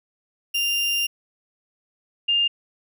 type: tone pair in turn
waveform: 35% pulse / sine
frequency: 2794 / 2809 Hz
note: F7 / F7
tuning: 0 / +9 cents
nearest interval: unison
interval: 9 cents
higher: second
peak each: -19 / -17 dBFS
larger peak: second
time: 0.54-1.07 / 2.28-2.48 s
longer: first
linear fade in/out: 10 ms
effects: none